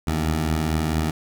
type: beating tone pair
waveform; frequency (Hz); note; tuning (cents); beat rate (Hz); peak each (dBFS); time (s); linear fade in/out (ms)
15% pulse; 74.6 / 79; D2 / D#2; +28 / +27; 4.4; -23 / -15; 0.07-1.11; 5
effects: none